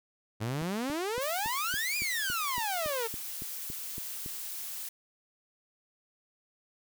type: exponential two-way sweep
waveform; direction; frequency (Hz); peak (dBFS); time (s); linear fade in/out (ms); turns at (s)
sawtooth; up then down; 103.5 to 2489 to 437; -27; 0.4-3.08; 20; 1.97
type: click train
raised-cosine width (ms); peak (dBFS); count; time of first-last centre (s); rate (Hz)
3; -29; 14; 0.62-4.261; 3.57
type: noise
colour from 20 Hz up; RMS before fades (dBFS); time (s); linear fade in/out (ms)
blue; -39; 1.21-4.89; 5
effects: none